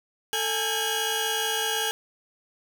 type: tone cluster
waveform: sawtooth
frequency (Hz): 443.7 / 830 / 1604 / 2918 / 3299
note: A4 / G#5 / G6 / F#7 / G#7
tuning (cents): +14 / -1 / +39 / -25 / -12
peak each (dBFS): -28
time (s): 0.33-1.91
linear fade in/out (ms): 0
effects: none